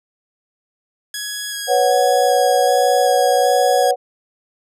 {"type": "tone with vibrato", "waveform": "10% pulse", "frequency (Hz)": 1661.2, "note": "G#6", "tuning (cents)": 0, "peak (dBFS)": -15, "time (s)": [1.14, 3.91], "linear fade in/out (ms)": 2, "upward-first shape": "square", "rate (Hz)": 1.3, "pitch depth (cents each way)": 11}
{"type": "chord", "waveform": "sine", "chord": "B suspended second", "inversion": "none", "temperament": "just", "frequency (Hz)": [493.9, 555.6, 740.8], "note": ["B4", "C#5", "F#5"], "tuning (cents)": [0, 4, 2], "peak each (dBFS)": [-17, -17, -15], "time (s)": [1.67, 3.96], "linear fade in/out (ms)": 50}
{"effects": []}